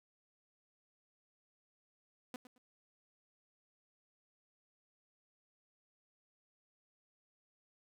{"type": "tone with echo", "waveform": "sawtooth", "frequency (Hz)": 250, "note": "B3", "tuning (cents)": 21, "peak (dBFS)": -38, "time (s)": [2.34, 2.36], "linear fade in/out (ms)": 2, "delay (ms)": 110, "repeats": 2, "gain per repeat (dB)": -13, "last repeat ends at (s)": 2.58, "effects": []}